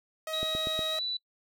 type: tone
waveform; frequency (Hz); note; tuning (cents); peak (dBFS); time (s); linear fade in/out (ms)
sawtooth; 633; D#5; +30; -30; 0.27-0.99; 2
type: tone with pitch glide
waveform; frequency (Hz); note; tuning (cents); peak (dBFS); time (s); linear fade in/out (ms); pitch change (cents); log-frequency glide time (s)
sine; 3825 to 3964; A#7 to B7; +44 to +6; -30; 0.33-1.17; 5; +62; 0.91-1.01
type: click train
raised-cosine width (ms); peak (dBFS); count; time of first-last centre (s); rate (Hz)
2; -23; 4; 0.43-0.792; 8.29
effects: noise-tail reverb RT60 0.1 s tail -24 dB re dry